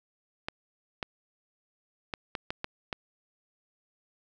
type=clicks; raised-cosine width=0.3 ms; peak=-16 dBFS; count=7; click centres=0.485 / 1.028 / 2.138 / 2.352 / 2.505 / 2.644 / 2.928 s; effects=none